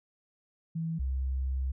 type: tone pair in turn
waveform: sine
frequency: 163.4 / 65.77 Hz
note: E3 / C2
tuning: -15 / +10 cents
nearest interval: octave + major third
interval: 1575 cents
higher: first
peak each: -30 / -28 dBFS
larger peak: second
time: 0.75-0.99 / 0.99-1.72 s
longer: second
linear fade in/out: 10 ms
effects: none